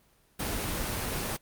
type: noise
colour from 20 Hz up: pink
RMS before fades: -32 dBFS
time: 0.39-1.37 s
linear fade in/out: 10 ms
effects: pink hiss -65 dBFS RMS until 1.41 s + Opus 24 kbps

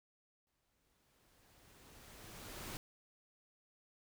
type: noise with exponential growth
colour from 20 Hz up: pink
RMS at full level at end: -45 dBFS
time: 0.47-2.77 s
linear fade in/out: 0 ms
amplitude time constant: 500 ms
effects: none

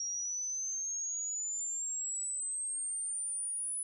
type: exponential sweep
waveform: sine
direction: up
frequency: 5650 to 10010 Hz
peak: -34 dBFS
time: 0-3.83 s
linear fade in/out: 2 ms
effects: none

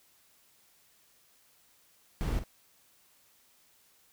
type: noise with echo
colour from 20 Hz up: brown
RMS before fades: -31 dBFS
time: 2.21-2.39 s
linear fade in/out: 0 ms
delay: 49 ms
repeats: 1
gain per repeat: -10 dB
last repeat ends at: 2.439 s
effects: white hiss -65 dBFS RMS until 4.12 s

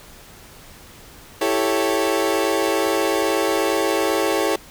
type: chord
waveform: 30% pulse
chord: A dominant seventh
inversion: second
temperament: equal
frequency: 329.6 / 392 / 440 / 554.4 Hz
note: E4 / G4 / A4 / C#5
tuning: 0 / 0 / 0 / 0 cents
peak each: -21 dBFS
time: 1.41-4.56 s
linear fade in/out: 5 ms
effects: pink hiss -44 dBFS RMS until 4.7 s

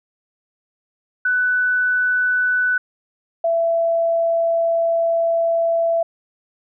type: tone pair in turn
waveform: sine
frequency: 1493 / 667.8 Hz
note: F#6 / E5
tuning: +15 / +22 cents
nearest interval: octave + major second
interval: 1393 cents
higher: first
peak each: -15 dBFS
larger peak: neither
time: 1.25-2.78 / 3.44-6.03 s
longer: second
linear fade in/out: 5 ms
effects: none

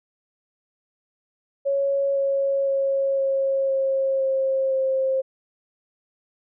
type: tone with pitch steps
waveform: sine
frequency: 554.4 / 550.3 / 546.1 / 542.1 / 538 / 534 / 530 Hz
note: C#5 / C#5 / C#5 / C#5 / C5 / C5 / C5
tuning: 0 / -13 / -26 / -39 / +48 / +35 / +22 cents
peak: -19 dBFS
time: 1.65-5.22 s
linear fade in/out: 20 ms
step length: 510 ms
effects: none

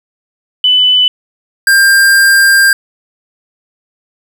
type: tone pair in turn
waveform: sine / square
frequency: 2998 / 1594.6 Hz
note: F#7 / G6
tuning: +22 / +29 cents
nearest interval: major seventh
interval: 1093 cents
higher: first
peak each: -5 dBFS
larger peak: neither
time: 0.64-1.08 / 1.67-2.73 s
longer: second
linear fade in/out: 2 ms
effects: 7-bit

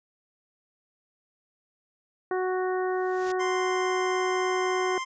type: harmonic tone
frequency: 370 Hz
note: F#4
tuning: in tune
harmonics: 1 / 2 / 3 / 4 / 5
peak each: -26 / -32 / -36 / -38 / -40 dBFS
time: 2.31-4.98 s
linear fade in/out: 2 ms
type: noise with exponential growth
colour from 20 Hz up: white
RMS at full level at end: -37 dBFS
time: 2.87-3.32 s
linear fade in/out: 5 ms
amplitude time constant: 96 ms
type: tone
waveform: 25% pulse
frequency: 1046.5 Hz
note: C6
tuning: in tune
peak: -26 dBFS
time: 3.39-5.05 s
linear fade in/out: 20 ms
effects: resampled to 16000 Hz

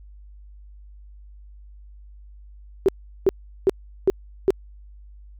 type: tone bursts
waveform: sine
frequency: 385.2 Hz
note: G4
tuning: 30 cents flat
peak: -12 dBFS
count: 5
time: 2.86-4.505 s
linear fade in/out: 0 ms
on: 25 ms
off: 380 ms
effects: added 50 Hz sine -42 dBFS peak until 5.39 s

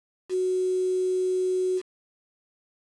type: tone with quantisation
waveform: sine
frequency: 370 Hz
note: F#4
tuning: in tune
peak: -22 dBFS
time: 0.29-1.82 s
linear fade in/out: 50 ms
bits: 7
effects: resampled to 22050 Hz

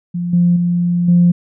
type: tone with level steps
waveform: sine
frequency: 174.61 Hz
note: F3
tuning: in tune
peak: -17 / -8 / -12 / -6 dBFS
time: 0.14-1.32 s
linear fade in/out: 10 ms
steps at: 0.33 / 0.56 / 1.08 s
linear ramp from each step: 5 ms
effects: tanh soft clip ceiling -2 dBFS

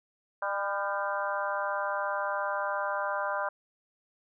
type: harmonic tone with a mistuned harmonic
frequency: 200 Hz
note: G3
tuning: 35 cents sharp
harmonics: 3 / 4 / 5 / 6 / 7 / 8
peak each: -34 / -37 / -34 / -37 / -37 / -37 dBFS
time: 0.42-3.49 s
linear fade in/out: 5 ms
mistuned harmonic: 8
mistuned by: -47 cents
effects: none

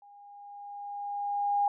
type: tone with level ramp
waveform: sine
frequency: 813 Hz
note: G#5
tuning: 37 cents flat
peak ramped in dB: -52 to -22 dBFS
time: 0.02-1.68 s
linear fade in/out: 2 ms
effects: none

